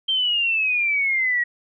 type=exponential sweep; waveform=sine; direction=down; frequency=3159 to 1901 Hz; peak=-18 dBFS; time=0.08-1.44 s; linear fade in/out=10 ms; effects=none